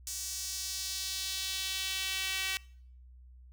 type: tone with high-pass filter sweep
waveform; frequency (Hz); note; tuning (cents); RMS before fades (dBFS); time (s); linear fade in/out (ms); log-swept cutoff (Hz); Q
sawtooth; 381.1; G4; -49; -36; 0.07-2.57; 0; 6500 to 2400; 1.7
effects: noise-tail reverb RT60 0.6 s tail -24 dB re dry + added 62 Hz sine -51 dBFS peak until 3.52 s